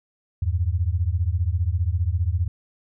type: beating tone pair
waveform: sine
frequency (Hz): 81 / 96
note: E2 / G2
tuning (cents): -30 / -36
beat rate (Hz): 15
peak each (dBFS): -22 / -23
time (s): 0.42-2.48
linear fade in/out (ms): 5
effects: none